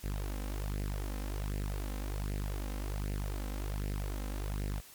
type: tone with flanger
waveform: sawtooth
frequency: 50 Hz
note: G1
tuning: 35 cents sharp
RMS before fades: -36 dBFS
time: 0.03-4.81 s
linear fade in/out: 20 ms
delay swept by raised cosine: 0.4 to 3.9 ms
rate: 1.3 Hz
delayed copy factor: +0.75
effects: white hiss -54 dBFS RMS until 4.94 s + MP3 96 kbps